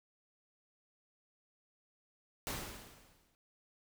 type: noise with exponential decay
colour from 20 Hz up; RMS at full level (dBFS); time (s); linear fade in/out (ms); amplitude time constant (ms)
pink; -37; 2.47-3.35; 0; 190
effects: none